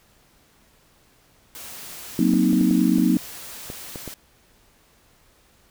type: noise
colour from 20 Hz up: white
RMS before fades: -38 dBFS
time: 1.55-4.14 s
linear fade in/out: 0 ms
type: chord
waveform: sine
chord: C half-diminished seventh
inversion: second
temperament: equal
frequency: 185 / 233.1 / 261.6 / 311.1 Hz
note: Gb3 / Bb3 / C4 / Eb4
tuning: 0 / 0 / 0 / 0 cents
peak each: -21 dBFS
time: 2.19-3.17 s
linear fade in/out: 2 ms
type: clicks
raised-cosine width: 2 ms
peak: -20 dBFS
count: 9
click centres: 2.337 / 2.53 / 2.612 / 2.709 / 2.983 / 3.169 / 3.701 / 3.958 / 4.077 s
effects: pink hiss -58 dBFS RMS until 5.7 s